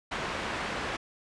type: low-pass noise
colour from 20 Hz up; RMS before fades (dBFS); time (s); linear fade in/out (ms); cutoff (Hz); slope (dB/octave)
white; -34; 0.11-0.97; 10; 2000; 12
effects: resampled to 22050 Hz